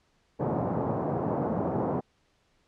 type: band-pass noise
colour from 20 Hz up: pink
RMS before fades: -29 dBFS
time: 0.39-2.01 s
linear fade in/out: 20 ms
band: 120 to 900 Hz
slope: 24 dB/octave
effects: pink hiss -69 dBFS RMS until 2.67 s + low-pass 6000 Hz 12 dB/octave